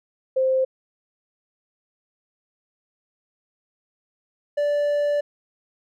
sine / triangle tone pair in turn, 523.3 / 583.2 Hz, C5 / D5, 0 / -12 cents, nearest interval major second, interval 188 cents, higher second, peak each -17 dBFS, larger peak neither, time 0.36-0.65 / 4.57-5.21 s, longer second, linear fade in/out 10 ms, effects none

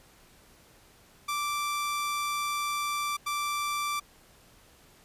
sawtooth tone bursts at uneven times, 1172 Hz, D6, 4 cents flat, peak -25 dBFS, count 2, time 1.28-3.17 / 3.26-4 s, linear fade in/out 10 ms, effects pink hiss -58 dBFS RMS until 5.04 s + resampled to 32000 Hz

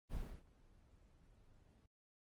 brown noise with ADSR envelope, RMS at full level -44 dBFS, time 0.09-1.86 s, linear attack 44 ms, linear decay 290 ms, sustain -23 dB, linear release 4 ms, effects Opus 24 kbps

